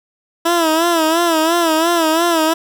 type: tone with vibrato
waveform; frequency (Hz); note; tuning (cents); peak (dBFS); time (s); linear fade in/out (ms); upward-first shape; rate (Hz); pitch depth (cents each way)
15% pulse; 329.6; E4; 0; -6; 0.45-2.54; 10; sine; 2.9; 87
effects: none